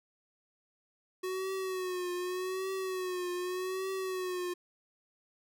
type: tone with vibrato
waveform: square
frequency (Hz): 369.2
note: F#4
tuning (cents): -4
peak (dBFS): -34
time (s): 1.23-4.54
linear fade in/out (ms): 10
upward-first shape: triangle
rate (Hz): 0.84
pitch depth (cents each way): 68
effects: none